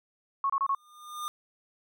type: tone bursts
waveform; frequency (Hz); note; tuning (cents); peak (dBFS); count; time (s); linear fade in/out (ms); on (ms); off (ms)
sine; 1100; C#6; -14; -24; 4; 0.44-0.749; 2; 57; 27
type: tone with exponential growth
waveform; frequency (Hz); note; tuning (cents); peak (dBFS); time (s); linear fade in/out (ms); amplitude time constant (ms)
square; 1211; D#6; -47; -31; 0.63-1.28; 0; 140
effects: none